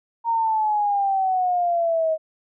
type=exponential sweep; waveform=sine; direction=down; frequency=932.3 to 629 Hz; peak=-18 dBFS; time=0.24-2.18 s; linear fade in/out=50 ms; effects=none